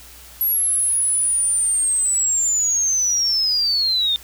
sine linear sweep, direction down, 11580 to 3592 Hz, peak -16 dBFS, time 0.41-4.16 s, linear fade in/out 0 ms, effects added 60 Hz sine -46 dBFS peak until 4.23 s + white hiss -43 dBFS RMS until 4.23 s

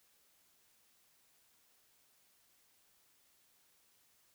silence, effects white hiss -71 dBFS RMS until 4.34 s

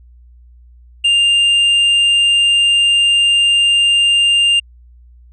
triangle tone with tanh clipping, 2800 Hz, F7, 4 cents sharp, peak -10 dBFS, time 1.04-4.6 s, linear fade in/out 10 ms, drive 9 dB, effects added 60 Hz sine -40 dBFS peak until 5.32 s + resampled to 24000 Hz

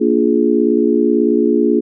sine chord, Bb dominant seventh, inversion none, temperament just, 233.1 / 291.4 / 349.6 / 419.5 Hz, Bb3 / D4 / F4 / Ab4, 0 / -13 / +2 / +17 cents, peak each -16 dBFS, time 0-1.81 s, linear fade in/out 20 ms, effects none

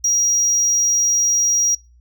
triangle tone, 5720 Hz, F8, 41 cents sharp, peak -13 dBFS, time 0.04-1.75 s, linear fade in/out 5 ms, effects noise-tail reverb RT60 0.3 s tail -25 dB re dry + added 60 Hz sine -47 dBFS peak until 2 s

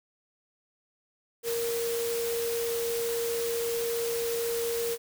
sine tone in noise, 466.2 Hz, A#4, in tune, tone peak -28 dBFS, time 1.43-4.98 s, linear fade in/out 50 ms, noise white, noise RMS -36 dBFS, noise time 1.43-4.98 s, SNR +5 dB, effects none

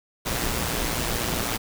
pink noise with amplitude modulation, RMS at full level -24 dBFS, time 0.25-1.58 s, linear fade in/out 20 ms, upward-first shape sine, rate 118 Hz, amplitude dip 55%, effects none

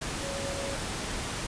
sine tone in noise, 554.4 Hz, C#5, in tune, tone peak -36 dBFS, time 0.23-0.76 s, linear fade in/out 10 ms, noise pink, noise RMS -34 dBFS, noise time 0.01-1.47 s, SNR -5 dB, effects resampled to 22050 Hz

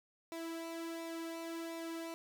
sawtooth tone with flanger, 330.7 Hz, E4, 6 cents sharp, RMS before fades -43 dBFS, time 0.32-2.14 s, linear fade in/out 0 ms, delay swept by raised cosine 0.64 to 2.44 ms, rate 1.4 Hz, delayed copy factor -0.6, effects none

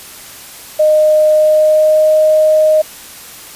sine tone with pitch glide, 615 to 620.7 Hz, D#5 to D#5, -20 to -4 cents, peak -6 dBFS, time 0.79-2.82 s, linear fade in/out 10 ms, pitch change +16 cents, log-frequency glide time 1.3-2.13 s, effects white hiss -33 dBFS RMS until 3.55 s + resampled to 32000 Hz

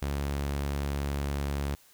sawtooth tone, 70.7 Hz, C#2, 35 cents sharp, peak -25 dBFS, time 0.02-1.75 s, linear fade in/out 0 ms, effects white hiss -59 dBFS RMS until 1.93 s

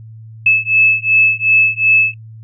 sine beating tone pair, 2606 / 2608.7 Hz, E7 / E7, -20 / -19 cents, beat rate 2.7 Hz, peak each -12 dBFS, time 0.46-2.14 s, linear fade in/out 5 ms, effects noise-tail reverb RT60 0.1 s tail -24 dB re dry + added 111 Hz sine -32 dBFS peak until 2.43 s

